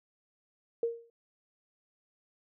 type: tone with exponential decay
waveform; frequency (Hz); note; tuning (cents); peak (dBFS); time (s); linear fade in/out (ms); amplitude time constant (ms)
sine; 465.1; A#4; -4; -24; 0.83-1.1; 2; 58
effects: none